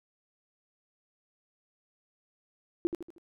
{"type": "tone with echo", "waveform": "sine", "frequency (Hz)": 340, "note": "F4", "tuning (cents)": -46, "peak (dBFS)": -23, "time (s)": [2.85, 2.87], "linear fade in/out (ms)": 0, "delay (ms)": 78, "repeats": 4, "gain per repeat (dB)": -7, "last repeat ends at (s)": 3.182, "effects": []}